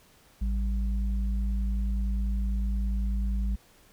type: tone pair together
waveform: sine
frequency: 55.23 / 196.8 Hz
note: A1 / G3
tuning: +7 / +7 cents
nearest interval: octave + minor seventh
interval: 2200 cents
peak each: -25 / -36 dBFS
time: 0.41-3.56 s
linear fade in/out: 10 ms
effects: pink hiss -59 dBFS RMS until 3.92 s